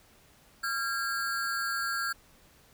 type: ring-modulated tone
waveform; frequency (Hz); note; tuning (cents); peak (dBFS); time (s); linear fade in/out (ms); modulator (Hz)
square; 1499; F#6; +22; -27; 0.63-2.13; 10; 124
effects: pink hiss -60 dBFS RMS until 2.73 s